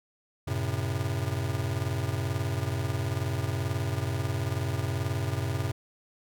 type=chord; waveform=square; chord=F# diminished; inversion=none; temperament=just; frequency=92.5 / 111 / 133.2 Hz; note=F#2 / A2 / C3; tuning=0 / +16 / +31 cents; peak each=-33 dBFS; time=0.47-5.72 s; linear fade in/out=10 ms; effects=none